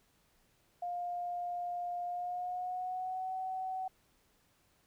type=tone with pitch glide; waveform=sine; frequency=706 to 752.3 Hz; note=F5 to F#5; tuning=+19 to +29 cents; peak=-35 dBFS; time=0.82-3.88 s; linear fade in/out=5 ms; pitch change=+110 cents; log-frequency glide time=2.05-3.32 s; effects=pink hiss -71 dBFS RMS until 4.86 s

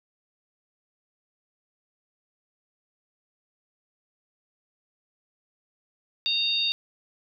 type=harmonic tone; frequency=922 Hz; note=A#5; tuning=19 cents flat; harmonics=3 / 4 / 5; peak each=-30 / -24 / -30 dBFS; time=6.26-6.72 s; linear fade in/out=0 ms; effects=none

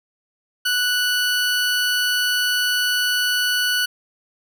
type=tone; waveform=20% pulse; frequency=1480 Hz; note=F#6; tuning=in tune; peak=-13 dBFS; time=0.65-3.86 s; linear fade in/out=10 ms; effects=none

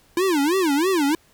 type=tone with vibrato; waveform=square; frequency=328.1 Hz; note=E4; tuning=8 cents flat; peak=-18 dBFS; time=0.17-1.15 s; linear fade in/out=2 ms; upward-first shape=sine; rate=3.1 Hz; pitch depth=290 cents each way; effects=pink hiss -57 dBFS RMS until 1.33 s

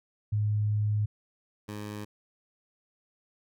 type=tone pair in turn; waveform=sine / 15% pulse; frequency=105.3 / 104.57 Hz; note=G#2 / G#2; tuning=+24 / +12 cents; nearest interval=unison; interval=12 cents; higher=first; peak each=-24 / -30 dBFS; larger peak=first; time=0.32-1.06 / 1.68-2.05 s; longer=first; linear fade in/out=10 ms; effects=none

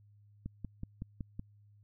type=click train; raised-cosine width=5 ms; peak=-27 dBFS; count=6; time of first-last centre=0.46-1.395 s; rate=5.35 Hz; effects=added 103 Hz sine -59 dBFS peak until 1.83 s

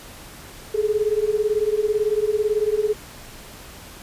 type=beating tone pair; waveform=sine; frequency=415.3 / 433.3 Hz; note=G#4 / A4; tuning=0 / -27 cents; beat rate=18 Hz; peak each=-21 dBFS; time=0.74-2.94 s; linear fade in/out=10 ms; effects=pink hiss -41 dBFS RMS until 4.02 s + resampled to 32000 Hz

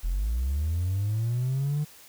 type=linear sweep; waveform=triangle; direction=up; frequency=39.46 to 151.9 Hz; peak=-21 dBFS; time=0.03-1.85 s; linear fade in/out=20 ms; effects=tanh soft clip ceiling -20 dBFS + white hiss -51 dBFS RMS until 2.08 s

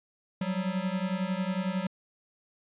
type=beating tone pair; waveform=square; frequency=181.5 / 192.5 Hz; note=F#3 / G3; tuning=-33 / -31 cents; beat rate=11 Hz; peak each=-32 / -32 dBFS; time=0.41-1.87 s; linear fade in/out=5 ms; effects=resampled to 8000 Hz

